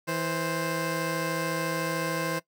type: tone pair together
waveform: 15% pulse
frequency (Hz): 163.3 / 523.6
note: E3 / C5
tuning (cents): -16 / +1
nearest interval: octave + minor sixth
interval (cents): 2017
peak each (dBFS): -24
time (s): 0.07-2.4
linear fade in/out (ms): 20
effects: noise-tail reverb RT60 0.1 s tail -19 dB re dry